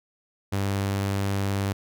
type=tone; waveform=sawtooth; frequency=98.8 Hz; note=G2; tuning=14 cents sharp; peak=-20 dBFS; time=0.52-1.73 s; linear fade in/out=10 ms; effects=none